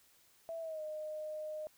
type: tone with pitch glide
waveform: sine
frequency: 659.3 to 615.1 Hz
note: E5 to D#5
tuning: 0 to -20 cents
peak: -39 dBFS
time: 0.49-1.67 s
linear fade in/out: 0 ms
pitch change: -120 cents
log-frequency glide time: 0.6-0.82 s
effects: white hiss -67 dBFS RMS until 1.77 s